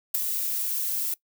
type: noise with ADSR envelope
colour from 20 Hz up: violet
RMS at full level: -20 dBFS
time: 0.14-1.14 s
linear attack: 9 ms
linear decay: 9 ms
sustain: -8 dB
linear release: 3 ms
effects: noise-tail reverb RT60 0.1 s tail -21 dB re dry